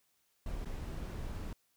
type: noise with dropouts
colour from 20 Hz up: brown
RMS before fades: -40 dBFS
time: 0.46-1.53 s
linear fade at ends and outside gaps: 2 ms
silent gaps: 0.648-0.656 s
effects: white hiss -75 dBFS RMS until 1.76 s